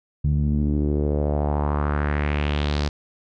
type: tone with low-pass filter sweep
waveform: sawtooth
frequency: 73.42 Hz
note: D2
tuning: in tune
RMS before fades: -22 dBFS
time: 0.24-2.89 s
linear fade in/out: 5 ms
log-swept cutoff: 150 to 5000 Hz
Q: 2.7
effects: none